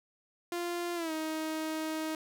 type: tone with pitch glide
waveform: sawtooth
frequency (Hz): 347.5 to 315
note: F4 to D#4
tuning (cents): -9 to +21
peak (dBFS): -29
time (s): 0.52-2.15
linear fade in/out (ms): 2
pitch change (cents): -170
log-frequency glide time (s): 0.95-1.12
effects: none